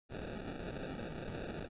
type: noise with sample-and-hold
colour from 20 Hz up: violet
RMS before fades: -43 dBFS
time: 0.09-1.69 s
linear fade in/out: 50 ms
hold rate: 1050 Hz
effects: resampled to 8000 Hz